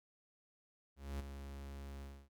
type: tone with ADSR envelope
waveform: 45% pulse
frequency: 69.3 Hz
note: C#2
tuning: in tune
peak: -38 dBFS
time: 0.96-2.29 s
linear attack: 240 ms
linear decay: 8 ms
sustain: -8 dB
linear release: 270 ms
effects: none